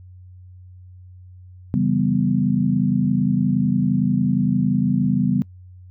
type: chord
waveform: sine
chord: C# half-diminished seventh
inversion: none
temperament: equal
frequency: 138.59 / 164.81 / 196 / 246.9 Hz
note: C#3 / E3 / G3 / B3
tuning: 0 / 0 / 0 / 0 cents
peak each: -22 / -25 / -20 / -21 dBFS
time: 1.74-5.42 s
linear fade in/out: 0 ms
effects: noise-tail reverb RT60 0.1 s tail -23 dB re dry + added 91 Hz sine -40 dBFS peak until 5.9 s